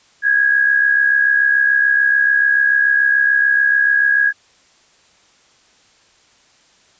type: tone with amplitude modulation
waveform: sine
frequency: 1651 Hz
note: G#6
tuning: 11 cents flat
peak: -8 dBFS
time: 0.22-4.33 s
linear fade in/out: 50 ms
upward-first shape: sine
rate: 66.9 Hz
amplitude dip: 60%
effects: white hiss -53 dBFS RMS until 6.99 s + resampled to 16000 Hz